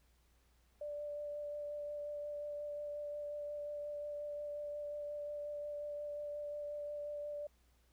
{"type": "tone with vibrato", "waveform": "sine", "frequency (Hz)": 587.3, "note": "D5", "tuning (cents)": 0, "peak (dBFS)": -40, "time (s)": [0.81, 7.47], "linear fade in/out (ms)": 5, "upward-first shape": "sine", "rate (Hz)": 5.6, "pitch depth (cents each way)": 11, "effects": ["added 60 Hz sine -69 dBFS peak until 7.92 s", "pink hiss -75 dBFS RMS until 7.92 s"]}